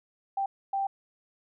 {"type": "tone bursts at uneven times", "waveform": "sine", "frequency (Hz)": 785, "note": "G5", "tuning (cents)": 2, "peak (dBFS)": -26, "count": 2, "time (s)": [[0.37, 0.46], [0.73, 0.87]], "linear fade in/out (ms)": 5, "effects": []}